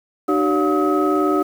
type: tone cluster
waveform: sine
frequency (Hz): 301.8 / 380.7 / 568 / 712 / 1274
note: D4 / F#4 / C#5 / F5 / D#6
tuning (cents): +47 / +49 / +42 / +33 / +41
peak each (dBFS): -18 / -19 / -26 / -25 / -21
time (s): 0.28-1.43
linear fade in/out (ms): 10
effects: tanh soft clip ceiling -7 dBFS + 7-bit